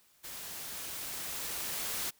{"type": "noise with level ramp", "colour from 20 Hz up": "white", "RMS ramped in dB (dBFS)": [-44, -35], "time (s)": [0.23, 2.11], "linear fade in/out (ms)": 20, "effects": ["white hiss -66 dBFS RMS until 2.19 s"]}